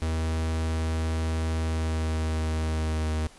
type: tone with pitch glide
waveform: 45% pulse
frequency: 80.2 to 78.41 Hz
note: E2 to D#2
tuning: -47 to +14 cents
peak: -25 dBFS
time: 0.02-3.27 s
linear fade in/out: 0 ms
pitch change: -39 cents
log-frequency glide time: 1.54-3.09 s
effects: pink hiss -52 dBFS RMS until 3.38 s + resampled to 24000 Hz